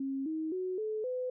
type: tone with pitch steps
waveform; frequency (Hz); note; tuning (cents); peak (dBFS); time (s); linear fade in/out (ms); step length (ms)
sine; 270.6 / 316.3 / 369.7 / 432 / 505; C#4 / D#4 / F#4 / A4 / B4; -42 / +29 / -1 / -32 / +39; -32; 0-1.3; 5; 260
effects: none